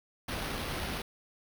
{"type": "noise with sample-and-hold", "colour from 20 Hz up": "pink", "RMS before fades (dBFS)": -36, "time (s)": [0.28, 1.02], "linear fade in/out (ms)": 5, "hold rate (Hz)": 7350, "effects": []}